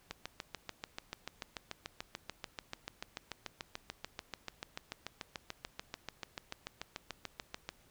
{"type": "click train", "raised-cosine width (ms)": 0.2, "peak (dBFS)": -22, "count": 53, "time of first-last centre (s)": [0.11, 7.69], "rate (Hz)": 6.86, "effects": ["pink hiss -66 dBFS RMS until 7.9 s"]}